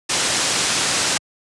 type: low-pass noise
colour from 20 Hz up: white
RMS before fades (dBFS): -20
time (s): 0.09-1.18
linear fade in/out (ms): 10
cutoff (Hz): 8400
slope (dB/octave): 24
effects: high-pass 100 Hz 12 dB/octave + resampled to 24000 Hz